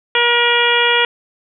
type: harmonic tone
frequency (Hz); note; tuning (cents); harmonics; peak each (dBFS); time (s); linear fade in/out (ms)
476.8; A#4; +39; 1 / 2 / 3 / 4 / 5 / 6 / 7; -19 / -19 / -19 / -19 / -19 / -19 / -19; 0.15-1.05; 2
effects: none